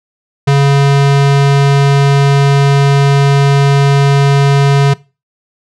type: tone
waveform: square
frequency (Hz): 140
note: C#3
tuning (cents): +18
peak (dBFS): -6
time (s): 0.47-4.94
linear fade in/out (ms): 10
effects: noise-tail reverb RT60 0.3 s tail -21 dB re dry + low-pass 6000 Hz 12 dB/octave